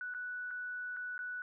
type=tone with dropouts; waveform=sine; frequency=1480 Hz; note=F#6; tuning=in tune; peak=-38 dBFS; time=0.01-1.42 s; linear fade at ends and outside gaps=1 ms; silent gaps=0.139-0.147 / 0.507-0.511 / 0.965-0.969 / 1.179-1.19 s; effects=none